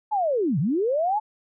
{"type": "linear two-way sweep", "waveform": "sine", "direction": "down then up", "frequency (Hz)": [880, 124.7, 880], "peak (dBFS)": -20, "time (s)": [0.11, 1.2], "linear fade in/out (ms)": 20, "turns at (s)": 0.59, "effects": []}